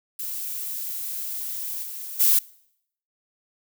violet noise with level steps, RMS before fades -31 / -35 / -18 dBFS, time 0.19-2.39 s, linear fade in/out 5 ms, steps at 1.82 / 2.19 s, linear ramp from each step 20 ms, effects noise-tail reverb RT60 0.7 s tail -23 dB re dry

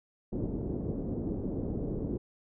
white low-pass noise, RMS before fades -34 dBFS, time 0.32-2.18 s, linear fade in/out 10 ms, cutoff 390 Hz, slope 24 dB/octave, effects none

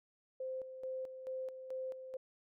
sine tone with tremolo, 520 Hz, C5, 11 cents flat, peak -38 dBFS, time 0.4-2.17 s, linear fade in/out 5 ms, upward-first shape square, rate 2.3 Hz, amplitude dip 60%, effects none

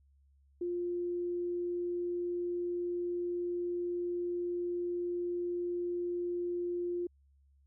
sine tone, 350.9 Hz, F4, 8 cents sharp, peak -32 dBFS, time 0.61-7.07 s, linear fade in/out 5 ms, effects added 69 Hz sine -63 dBFS peak until 7.66 s

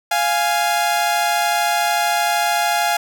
sawtooth tone pair together, 697.3 / 830.6 Hz, F5 / G#5, -3 / 0 cents, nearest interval minor third, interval 303 cents, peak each -15 dBFS, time 0.11-2.97 s, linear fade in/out 5 ms, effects none

